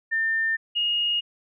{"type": "tone pair in turn", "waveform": "sine", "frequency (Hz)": [1800, 2862], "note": ["A6", "F7"], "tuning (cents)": [39, 42], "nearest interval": "minor sixth", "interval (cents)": 803, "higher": "second", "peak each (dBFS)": -21, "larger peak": "neither", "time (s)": [[0.11, 0.57], [0.75, 1.21]], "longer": "neither", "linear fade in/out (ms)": 20, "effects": []}